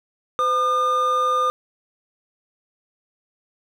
triangle tone pair together, 509.9 / 1211 Hz, C5 / D#6, -45 / -47 cents, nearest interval octave + minor third, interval 1498 cents, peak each -23 / -16 dBFS, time 0.39-1.5 s, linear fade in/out 0 ms, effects none

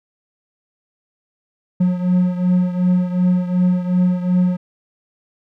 triangle beating tone pair, 180 / 182.7 Hz, F#3 / F#3, -47 / -22 cents, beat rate 2.7 Hz, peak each -13 / -18 dBFS, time 1.8-4.57 s, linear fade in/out 10 ms, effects none

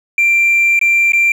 triangle tone with dropouts, 2363 Hz, D7, 10 cents sharp, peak -6 dBFS, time 0.18-1.32 s, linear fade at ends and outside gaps 2 ms, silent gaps 0.792-0.813 / 1.121-1.133 s, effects tanh soft clip ceiling -4 dBFS

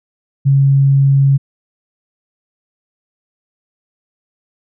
sine tone, 137.7 Hz, C#3, 11 cents flat, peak -7 dBFS, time 0.45-1.38 s, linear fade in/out 20 ms, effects none

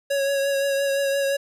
square tone with vibrato, 554.4 Hz, C#5, in tune, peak -21 dBFS, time 0.1-1.37 s, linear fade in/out 10 ms, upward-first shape triangle, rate 5.8 Hz, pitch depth 25 cents each way, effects resampled to 32000 Hz + 10-bit

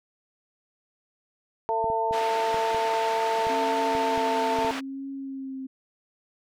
harmonic tone, 224.5 Hz, A3, 35 cents sharp, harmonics 2 / 3 / 4, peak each -29 / -29 / -25 dBFS, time 1.69-4.71 s, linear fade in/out 0 ms
clicks, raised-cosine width 3 ms, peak -26 dBFS, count 10, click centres 1.843 / 1.901 / 2.11 / 2.544 / 2.746 / 3.469 / 3.951 / 4.177 / 4.588 / 4.648 s
white band-pass noise, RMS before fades -35 dBFS, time 2.12-4.81 s, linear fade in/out 20 ms, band 330 to 2600 Hz, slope 12 dB/octave
sine tone with vibrato, 268 Hz, C4, 42 cents sharp, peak -32 dBFS, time 3.49-5.67 s, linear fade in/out 10 ms, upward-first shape triangle, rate 0.78 Hz, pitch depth 38 cents each way
effects none

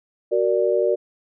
sine chord, Gb augmented, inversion none, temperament equal with one note detuned, 373.9 / 466.2 / 587.3 Hz, Gb4 / Bb4 / D5, +18 / 0 / 0 cents, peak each -21 dBFS, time 0.31-0.96 s, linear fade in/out 20 ms, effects none

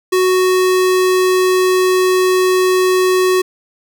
square tone, 370 Hz, F#4, in tune, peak -11 dBFS, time 0.12-3.42 s, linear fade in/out 10 ms, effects none

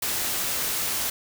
white noise, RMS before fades -27 dBFS, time 0.02-1.1 s, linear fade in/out 5 ms, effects none

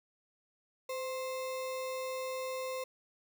sine tone with sample-and-hold, 516 Hz, C5, 24 cents flat, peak -35 dBFS, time 0.89-2.84 s, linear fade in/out 5 ms, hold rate 1575 Hz, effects none

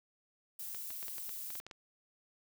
violet noise, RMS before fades -43 dBFS, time 0.59-1.6 s, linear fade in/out 5 ms
clicks, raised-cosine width 0.2 ms, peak -30 dBFS, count 11, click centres 0.747 / 0.905 / 1.028 / 1.082 / 1.182 / 1.293 / 1.504 / 1.554 / 1.6 / 1.666 / 1.712 s
effects none

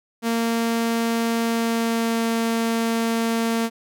sawtooth tone with pitch glide, 230.2 to 228.5 Hz, A#3 to A#3, -22 to -34 cents, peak -16 dBFS, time 0.22-3.7 s, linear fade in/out 50 ms, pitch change -12 cents, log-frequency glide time 1.4-2.27 s, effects none

